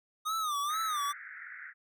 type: tone with vibrato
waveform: square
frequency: 1224 Hz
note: D#6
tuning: 29 cents flat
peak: -31 dBFS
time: 0.25-1.13 s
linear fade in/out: 20 ms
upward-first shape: sine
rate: 2.2 Hz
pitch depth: 130 cents each way
type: band-pass noise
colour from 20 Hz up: pink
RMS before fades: -46 dBFS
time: 0.68-1.74 s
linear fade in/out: 50 ms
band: 1400 to 2100 Hz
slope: 96 dB/octave
effects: none